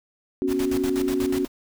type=chord; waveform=sine; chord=B suspended second; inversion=none; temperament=equal; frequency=246.9 / 277.2 / 370 Hz; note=B3 / C#4 / F#4; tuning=0 / 0 / 0 cents; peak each=-30 / -24 / -24 dBFS; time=0.42-1.45 s; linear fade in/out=0 ms
type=noise with tremolo; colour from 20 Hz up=pink; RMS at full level=-33 dBFS; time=0.47-1.48 s; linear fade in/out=50 ms; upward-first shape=square; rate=8.2 Hz; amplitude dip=80%
effects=none